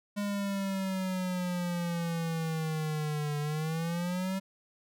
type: exponential two-way sweep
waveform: square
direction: down then up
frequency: 205.4 to 146.83 to 193.8 Hz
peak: -31 dBFS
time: 0.16-4.4 s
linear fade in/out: 20 ms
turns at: 3.39 s
effects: none